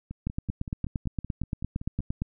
two click trains, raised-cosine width 5 ms, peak -16 / -24 dBFS, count 18 / 11, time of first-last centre 0.27-2.22 / 0.11-2.004 s, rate 8.72 / 5.28 Hz, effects none

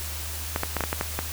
clicks, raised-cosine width 0.5 ms, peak -10 dBFS, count 8, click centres 0.561 / 0.634 / 0.767 / 0.807 / 0.838 / 0.929 / 1.011 / 1.19 s, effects added 77 Hz sine -34 dBFS peak until 1.32 s + white hiss -35 dBFS RMS until 1.32 s

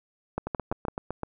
two click trains, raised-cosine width 1 ms, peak -17 / -14 dBFS, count 7 / 4, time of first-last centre 0.47-1.233 / 0.38-0.883 s, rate 7.86 / 5.96 Hz, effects none

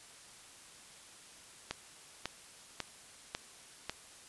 click train, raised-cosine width 0.2 ms, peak -18 dBFS, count 5, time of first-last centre 1.71-3.896 s, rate 1.83 Hz, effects white hiss -55 dBFS RMS until 4.28 s + resampled to 24000 Hz

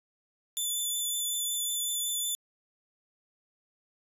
10% pulse tone with vibrato, 3500 Hz, A7, 10 cents flat, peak -22 dBFS, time 0.57-2.35 s, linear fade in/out 0 ms, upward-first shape triangle, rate 5.4 Hz, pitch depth 18 cents each way, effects resampled to 32000 Hz

